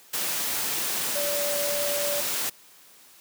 sine tone in noise, 579 Hz, D5, 25 cents flat, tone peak -28 dBFS, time 1.15-2.21 s, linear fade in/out 10 ms, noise white, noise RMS -28 dBFS, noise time 0.13-2.5 s, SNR -3 dB, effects white hiss -53 dBFS RMS until 3.2 s + high-pass 150 Hz 12 dB/octave

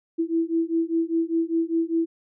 sine beating tone pair, 327.5 / 332.5 Hz, E4 / E4, -11 / +15 cents, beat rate 5 Hz, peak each -24 dBFS, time 0.18-2.06 s, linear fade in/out 20 ms, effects none

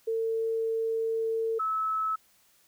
sine tone pair in turn, 450.3 / 1299.7 Hz, A4 / E6, +40 / -25 cents, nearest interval octave + tritone, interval 1835 cents, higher second, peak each -26 dBFS, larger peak neither, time 0.07-1.59 / 1.59-2.16 s, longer first, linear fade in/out 10 ms, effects white hiss -64 dBFS RMS until 2.67 s

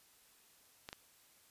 clicks, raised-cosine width 0.2 ms, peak -27 dBFS, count 2, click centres 0.889 / 0.929 s, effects white hiss -66 dBFS RMS until 1.5 s + resampled to 32000 Hz

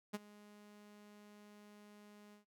sawtooth tone with ADSR envelope, 207.7 Hz, G#3, in tune, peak -33 dBFS, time 0.13-2.45 s, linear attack 17 ms, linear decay 27 ms, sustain -21 dB, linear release 120 ms, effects noise-tail reverb RT60 0.1 s tail -18 dB re dry

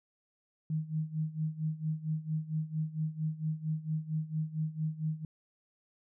sine tone with tremolo, 156.5 Hz, D#3, 10 cents sharp, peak -28 dBFS, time 0.7-5.25 s, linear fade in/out 2 ms, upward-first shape sine, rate 4.4 Hz, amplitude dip 85%, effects none

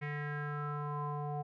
square tone with low-pass filter sweep, 147 Hz, D3, 2 cents sharp, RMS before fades -38 dBFS, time 0.01-1.43 s, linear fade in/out 20 ms, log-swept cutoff 2100 to 780 Hz, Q 6.3, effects none

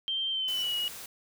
sine tone with pitch glide, 3145 to 2901 Hz, G7 to F#7, +5 to -35 cents, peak -28 dBFS, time 0.08-0.88 s, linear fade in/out 0 ms, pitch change -140 cents, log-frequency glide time 0.3-0.75 s
square tone with exponential growth, 5588 Hz, F8, in tune, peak -37 dBFS, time 0.44-0.62 s, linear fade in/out 0 ms, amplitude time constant 37 ms
white noise, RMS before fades -43 dBFS, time 0.48-1.06 s, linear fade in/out 2 ms
effects none

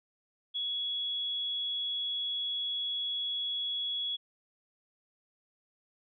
sine tone, 3360 Hz, G#7, 19 cents sharp, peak -31 dBFS, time 0.54-4.17 s, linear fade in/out 20 ms, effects none

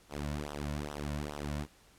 sawtooth tone with flanger, 73.42 Hz, D2, in tune, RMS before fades -38 dBFS, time 0.09-1.67 s, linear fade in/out 50 ms, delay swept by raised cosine 0.43 to 2.53 ms, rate 2.4 Hz, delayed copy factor -0.95, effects pink hiss -62 dBFS RMS until 1.98 s + low-pass 12000 Hz 12 dB/octave

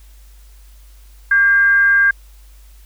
sine tone with frequency modulation, 1605 Hz, G6, 40 cents sharp, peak -9 dBFS, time 1.31-2.11 s, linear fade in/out 5 ms, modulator 453 Hz, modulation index 0.21, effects added 50 Hz sine -40 dBFS peak until 2.85 s + white hiss -53 dBFS RMS until 2.85 s

